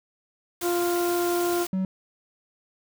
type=noise; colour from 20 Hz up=white; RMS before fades=-34 dBFS; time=0.61-1.67 s; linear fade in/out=5 ms
type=harmonic tone; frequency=349.2 Hz; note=F4; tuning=in tune; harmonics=1 / 2 / 3 / 4; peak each=-23 / -30 / -36 / -36 dBFS; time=0.61-1.67 s; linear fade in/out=50 ms
type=tone; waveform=triangle; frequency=188.7 Hz; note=F#3; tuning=34 cents sharp; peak=-21 dBFS; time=1.73-1.85 s; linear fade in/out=2 ms
effects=none

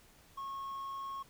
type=tone with quantisation; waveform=triangle; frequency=1092 Hz; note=C#6; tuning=26 cents flat; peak=-37 dBFS; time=0.37-1.23 s; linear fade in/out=10 ms; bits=11; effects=pink hiss -62 dBFS RMS until 1.29 s

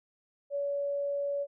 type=tone; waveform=sine; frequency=567 Hz; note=C#5; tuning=39 cents sharp; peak=-29 dBFS; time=0.5-1.47 s; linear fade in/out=50 ms; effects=none

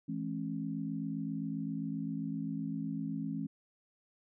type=tone cluster; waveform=sine; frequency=163.7 / 211.4 / 271.1 Hz; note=E3 / G#3 / C#4; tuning=-12 / +31 / -38 cents; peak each=-39 / -39 / -38 dBFS; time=0.08-3.47 s; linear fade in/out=10 ms; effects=none

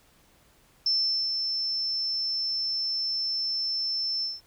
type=tone with ADSR envelope; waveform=sine; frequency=5320 Hz; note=E8; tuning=15 cents sharp; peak=-21 dBFS; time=0.86-4.41 s; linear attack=3 ms; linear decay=430 ms; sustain=-5 dB; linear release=180 ms; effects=pink hiss -61 dBFS RMS until 4.46 s

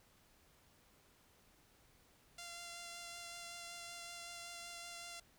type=tone with vibrato; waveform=5% pulse; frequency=690 Hz; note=F5; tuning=21 cents flat; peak=-36 dBFS; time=2.38-5.2 s; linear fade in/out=5 ms; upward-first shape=sine; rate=5.3 Hz; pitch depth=11 cents each way; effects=pink hiss -69 dBFS RMS until 5.38 s

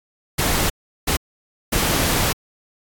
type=noise bursts at uneven times; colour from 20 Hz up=pink; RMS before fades=-19 dBFS; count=3; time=0.38-0.7 / 1.07-1.17 / 1.72-2.33 s; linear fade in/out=10 ms; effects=AAC 64 kbps

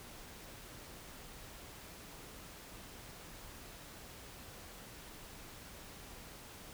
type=silence; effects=pink hiss -52 dBFS RMS until 6.73 s

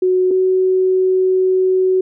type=tone pair in turn; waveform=sine; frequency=368.8 / 373.5 Hz; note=F#4 / F#4; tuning=-6 / +16 cents; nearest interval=unison; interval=22 cents; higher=second; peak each=-11 dBFS; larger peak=neither; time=0.02-0.31 / 0.31-2.01 s; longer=second; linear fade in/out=5 ms; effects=none

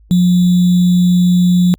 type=tone with sample-and-hold; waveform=sine; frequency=178.7 Hz; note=F3; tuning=40 cents sharp; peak=-7 dBFS; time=0.11-1.74 s; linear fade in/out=0 ms; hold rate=3675 Hz; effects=added 53 Hz sine -42 dBFS peak until 1.78 s + Opus 48 kbps

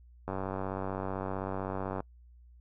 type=click train; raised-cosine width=1 ms; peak=-21 dBFS; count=166; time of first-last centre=0.28-2.004 s; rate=95.7 Hz; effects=noise-tail reverb RT60 0.1 s tail -26 dB re dry + added 60 Hz sine -53 dBFS peak until 2.6 s

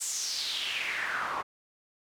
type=noise with band-pass filter sweep; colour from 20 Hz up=pink; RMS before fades=-33 dBFS; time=0-1.43 s; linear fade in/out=20 ms; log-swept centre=8000 to 1000 Hz; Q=3.9; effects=none

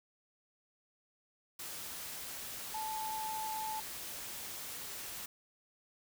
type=tone in noise; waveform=sine; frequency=873 Hz; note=A5; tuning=14 cents flat; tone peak=-37 dBFS; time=2.74-3.8 s; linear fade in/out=5 ms; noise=white; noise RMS=-44 dBFS; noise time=1.59-5.26 s; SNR=+4 dB; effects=none

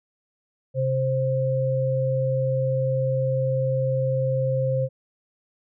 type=tone pair together; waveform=sine; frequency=131.8 / 526 Hz; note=C3 / C5; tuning=+13 / +9 cents; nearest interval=2 octaves; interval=2396 cents; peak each=-23 dBFS; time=0.74-4.89 s; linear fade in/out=50 ms; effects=none

